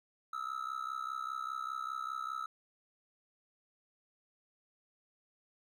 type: tone with amplitude modulation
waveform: triangle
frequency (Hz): 1300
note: E6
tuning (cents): -24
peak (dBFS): -31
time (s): 0.33-2.46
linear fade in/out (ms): 5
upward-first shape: sine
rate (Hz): 65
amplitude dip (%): 90
effects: none